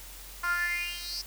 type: tone with high-pass filter sweep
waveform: 10% pulse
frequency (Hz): 349.2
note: F4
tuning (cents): 0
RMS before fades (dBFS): -32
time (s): 0.43-1.22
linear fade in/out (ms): 10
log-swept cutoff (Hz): 1200 to 5200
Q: 7.7
effects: added 45 Hz sine -47 dBFS peak until 1.26 s + white hiss -47 dBFS RMS until 1.26 s